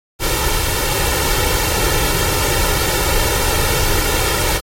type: noise with comb filter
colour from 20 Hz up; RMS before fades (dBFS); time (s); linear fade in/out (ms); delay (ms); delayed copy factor
pink; -17; 0.19-4.61; 50; 2.2; +0.7
effects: AAC 48 kbps